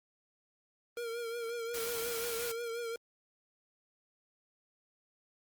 square tone with vibrato, 466.2 Hz, A#4, in tune, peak -37 dBFS, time 0.97-2.96 s, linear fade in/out 2 ms, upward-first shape triangle, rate 5.6 Hz, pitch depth 54 cents each way
white noise, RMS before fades -40 dBFS, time 1.74-2.52 s, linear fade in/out 5 ms
effects Opus 24 kbps

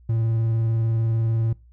triangle tone with vibrato, 113.3 Hz, A#2, 49 cents flat, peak -17 dBFS, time 0.09-1.53 s, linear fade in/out 5 ms, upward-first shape square, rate 20 Hz, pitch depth 29 cents each way, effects noise-tail reverb RT60 0.3 s tail -24 dB re dry + added 60 Hz sine -48 dBFS peak until 1.72 s

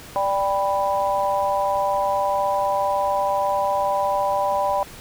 sine chord, G major, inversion second, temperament equal with one note detuned, 587.3 / 790.4 / 987.8 Hz, D5 / G5 / B5, 0 / +14 / 0 cents, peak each -23 dBFS, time 0.16-4.83 s, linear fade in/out 0 ms, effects pink hiss -41 dBFS RMS until 5 s

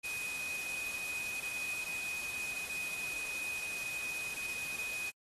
sine tone in noise, 2500 Hz, D#7, 8 cents sharp, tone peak -37 dBFS, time 0.03-5.11 s, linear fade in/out 20 ms, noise white, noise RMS -44 dBFS, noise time 0.03-5.11 s, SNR +4 dB, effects AAC 32 kbps

